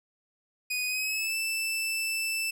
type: tone with pitch glide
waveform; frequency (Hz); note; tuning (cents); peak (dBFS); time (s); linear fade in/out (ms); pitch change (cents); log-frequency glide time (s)
sawtooth; 2485 to 2648; D#7 to E7; -3 to +7; -25; 0.7-2.51; 10; +110; 0.86-1.35
effects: 11-bit